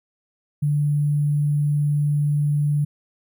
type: tone with sample-and-hold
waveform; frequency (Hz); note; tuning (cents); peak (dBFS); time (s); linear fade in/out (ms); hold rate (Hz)
sine; 146.83; D3; 0; -17; 0.62-2.85; 10; 11025
effects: none